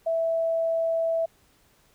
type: tone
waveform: sine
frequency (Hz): 658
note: E5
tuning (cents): -3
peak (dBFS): -22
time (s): 0.06-1.26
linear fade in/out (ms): 10
effects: pink hiss -62 dBFS RMS until 1.94 s